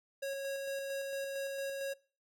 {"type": "tone with tremolo", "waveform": "square", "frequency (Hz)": 549, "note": "C#5", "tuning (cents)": -17, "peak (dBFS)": -36, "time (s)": [0.22, 1.94], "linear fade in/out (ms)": 10, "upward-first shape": "square", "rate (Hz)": 4.4, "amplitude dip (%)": 25, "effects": ["noise-tail reverb RT60 0.4 s tail -23 dB re dry"]}